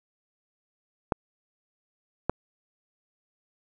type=clicks; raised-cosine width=1 ms; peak=-9 dBFS; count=2; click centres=1.122 / 2.296 s; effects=none